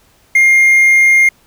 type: tone with hard clipping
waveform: triangle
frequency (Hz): 2121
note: C7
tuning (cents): +23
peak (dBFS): -6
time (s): 0.35-1.29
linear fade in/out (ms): 5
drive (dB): 5
effects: pink hiss -51 dBFS RMS until 1.46 s